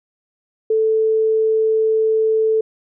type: tone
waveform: sine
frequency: 440 Hz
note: A4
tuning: in tune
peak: -13 dBFS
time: 0.7-2.61 s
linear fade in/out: 5 ms
effects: none